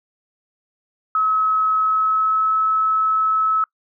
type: tone with pitch glide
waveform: sine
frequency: 1285 to 1296.9 Hz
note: E6 to E6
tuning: -45 to -29 cents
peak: -15 dBFS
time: 1.15-3.64 s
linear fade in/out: 2 ms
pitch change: +16 cents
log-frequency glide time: 1.76-2.57 s
effects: noise-tail reverb RT60 0.1 s tail -25 dB re dry